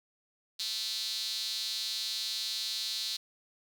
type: tone with high-pass filter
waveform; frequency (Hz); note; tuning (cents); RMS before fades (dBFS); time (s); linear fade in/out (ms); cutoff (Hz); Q
sawtooth; 220; A3; 0; -35; 0.59-3.17; 10; 4100; 5.9
effects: none